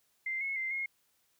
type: tone with pitch steps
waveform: sine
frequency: 2087 / 2182 / 2083 / 2152 Hz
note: C7 / C#7 / C7 / C7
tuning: -5 / -28 / -8 / +48 cents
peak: -32 dBFS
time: 0.26-0.86 s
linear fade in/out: 5 ms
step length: 150 ms
effects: white hiss -73 dBFS RMS until 1.39 s